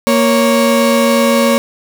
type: tone pair together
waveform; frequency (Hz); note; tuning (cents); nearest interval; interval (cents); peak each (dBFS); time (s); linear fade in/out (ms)
35% pulse; 233.4 / 554.8; A#3 / C#5; +2 / +1; octave + minor third; 1499; -10; 0.07-1.58; 0
effects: none